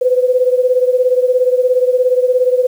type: beating tone pair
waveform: sine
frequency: 499.8 / 516.8 Hz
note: B4 / C5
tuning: +21 / -21 cents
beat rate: 17 Hz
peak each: -11 / -15 dBFS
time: 0.01-2.67 s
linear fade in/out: 10 ms
effects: 7-bit